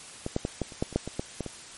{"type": "clicks", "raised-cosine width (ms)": 2, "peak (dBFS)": [-17, -12, -14, -14, -30, -12, -27, -10, -20, -15, -17, -21], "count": 12, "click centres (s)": [0.264, 0.364, 0.451, 0.617, 0.722, 0.825, 0.927, 0.96, 1.076, 1.195, 1.407, 1.463], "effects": ["white hiss -45 dBFS RMS until 1.77 s", "MP3 48 kbps"]}